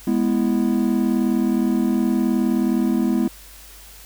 triangle chord, E major, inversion first, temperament equal, 207.7 / 246.9 / 329.6 Hz, G#3 / B3 / E4, 0 / 0 / 0 cents, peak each -19 / -18 / -21 dBFS, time 0.07-3.28 s, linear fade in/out 5 ms, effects added 50 Hz sine -45 dBFS peak until 4.05 s + white hiss -44 dBFS RMS until 4.05 s

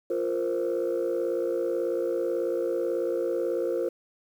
sine chord, F suspended fourth, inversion none, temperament just, 349.2 / 465.6 / 523.8 Hz, F4 / Bb4 / C5, 0 / -2 / +2 cents, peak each -28 dBFS, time 0.1-3.89 s, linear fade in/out 5 ms, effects tanh soft clip ceiling -20 dBFS + 9-bit

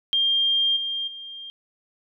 sine tone with level steps, 3200 Hz, G7, 35 cents sharp, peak -18 / -25 / -35 dBFS, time 0.13-1.5 s, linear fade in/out 0 ms, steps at 0.76 / 1.07 s, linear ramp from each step 10 ms, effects none

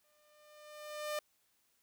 sawtooth tone with exponential growth, 601 Hz, D5, 40 cents sharp, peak -30 dBFS, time 0.04-1.19 s, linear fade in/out 2 ms, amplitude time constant 250 ms, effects white hiss -75 dBFS RMS until 1.82 s

